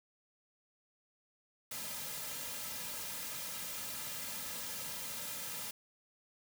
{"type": "noise with comb filter", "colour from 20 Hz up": "white", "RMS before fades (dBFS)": -42, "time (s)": [1.71, 5.71], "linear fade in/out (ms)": 5, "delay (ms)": 2.7, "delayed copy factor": -0.75, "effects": []}